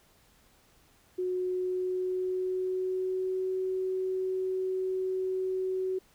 sine tone with pitch glide, 365.7 to 374.7 Hz, F#4 to F#4, -20 to +22 cents, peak -28 dBFS, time 1.18-5.99 s, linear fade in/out 10 ms, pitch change +42 cents, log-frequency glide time 1.36-3.52 s, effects pink hiss -63 dBFS RMS until 6.14 s

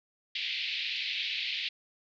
pink band-pass noise, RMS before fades -34 dBFS, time 0.35-1.69 s, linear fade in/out 5 ms, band 2200 to 4300 Hz, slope 48 dB/octave, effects none

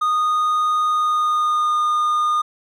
triangle tone with pitch glide, 1235 to 1220.1 Hz, D#6 to D#6, -13 to -34 cents, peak -14 dBFS, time 0.01-2.42 s, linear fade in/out 10 ms, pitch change -21 cents, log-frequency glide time 0.86-1.8 s, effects none

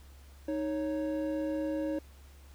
triangle tone pair together, 310.9 / 554 Hz, D#4 / C#5, -1 / -1 cents, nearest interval minor seventh, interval 1000 cents, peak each -30 / -33 dBFS, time 0.48-1.99 s, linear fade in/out 5 ms, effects added 69 Hz sine -51 dBFS peak until 2.54 s + pink hiss -61 dBFS RMS until 2.54 s

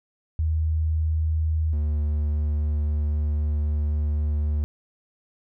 sine / triangle tone pair in turn, 79.1 / 74.68 Hz, D#2 / D2, +29 / +30 cents, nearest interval minor second, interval 99 cents, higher first, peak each -20 / -19 dBFS, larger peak second, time 0.39-1.73 / 1.73-4.64 s, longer second, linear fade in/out 0 ms, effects none

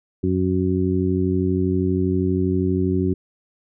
harmonic tone, 92.5 Hz, F#2, in tune, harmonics 1 / 2 / 3 / 4, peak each -23 / -23 / -23 / -23 dBFS, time 0.23-3.14 s, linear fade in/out 10 ms, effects none

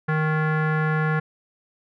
square tone with low-pass filter, 155.56 Hz, D#3, in tune, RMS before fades -22 dBFS, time 0.08-1.2 s, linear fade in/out 10 ms, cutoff 1600 Hz, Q 4.6, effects none

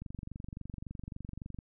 click train, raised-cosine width 5 ms, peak -29 dBFS, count 38, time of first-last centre 0.02-1.588 s, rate 23.6 Hz, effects none

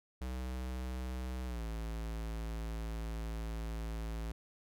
square tone with pitch glide, 63.3 to 55.43 Hz, B1 to A1, +43 to +13 cents, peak -38 dBFS, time 0.21-4.32 s, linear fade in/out 5 ms, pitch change -230 cents, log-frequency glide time 1.46-1.64 s, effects none

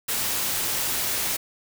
white noise, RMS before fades -26 dBFS, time 0.08-1.37 s, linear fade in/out 10 ms, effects none

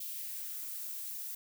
violet noise with high-pass filter sweep, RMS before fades -41 dBFS, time 0-1.35 s, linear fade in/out 5 ms, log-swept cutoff 3000 to 370 Hz, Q 1.8, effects none

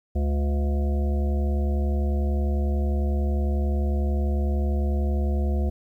harmonic tone with a mistuned harmonic, 71.1 Hz, C#2, 45 cents sharp, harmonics 1 / 3 / 5 / 7 / 9 / 10, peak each -21 / -31 / -35 / -38 / -40 / -41 dBFS, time 0.15-5.7 s, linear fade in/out 10 ms, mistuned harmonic 7, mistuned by +32 cents, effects 10-bit

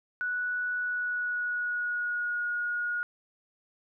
sine tone with pitch glide, 1475 to 1442.1 Hz, F#6 to F#6, -6 to -45 cents, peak -28 dBFS, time 0.21-3.03 s, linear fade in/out 0 ms, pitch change -39 cents, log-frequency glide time 0.74-2.47 s, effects none

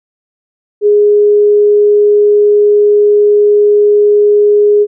sine tone, 414.7 Hz, G#4, 3 cents flat, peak -4 dBFS, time 0.81-4.87 s, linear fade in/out 50 ms, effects none

